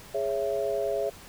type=chord; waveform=sine; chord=C# minor; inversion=second; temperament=just; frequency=415.8 / 554.4 / 665.2 Hz; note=G#4 / C#5 / E5; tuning=+2 / 0 / +16 cents; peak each=-30 dBFS; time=0.14-1.1 s; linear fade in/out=10 ms; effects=pink hiss -48 dBFS RMS until 1.28 s